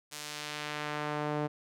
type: tone with band-pass filter sweep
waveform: sawtooth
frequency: 149.4 Hz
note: D3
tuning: 30 cents sharp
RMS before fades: -36 dBFS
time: 0.11-1.48 s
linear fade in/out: 20 ms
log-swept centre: 7700 to 520 Hz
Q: 0.72
effects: none